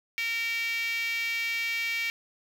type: tone with high-pass filter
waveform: 5% pulse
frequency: 460.6 Hz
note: A#4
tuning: 21 cents flat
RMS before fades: -30 dBFS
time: 0.18-2.1 s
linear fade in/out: 0 ms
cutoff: 2200 Hz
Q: 8.6
effects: none